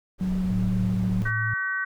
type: noise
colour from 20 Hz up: brown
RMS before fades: -33 dBFS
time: 0.18-1.32 s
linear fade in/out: 50 ms
type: tone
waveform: sine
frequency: 185 Hz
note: F#3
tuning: in tune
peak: -23 dBFS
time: 0.21-1.22 s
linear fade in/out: 0 ms
type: tone with pitch glide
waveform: sine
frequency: 110 to 110.7 Hz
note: A2 to A2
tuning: 0 to +11 cents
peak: -26 dBFS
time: 0.5-1.54 s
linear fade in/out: 5 ms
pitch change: +11 cents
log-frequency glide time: 0.64-1.18 s
type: harmonic tone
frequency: 380 Hz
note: F#4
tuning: 46 cents sharp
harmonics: 3 / 4 / 5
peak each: -35 / -26 / -31 dBFS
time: 1.25-1.85 s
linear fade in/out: 10 ms
effects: none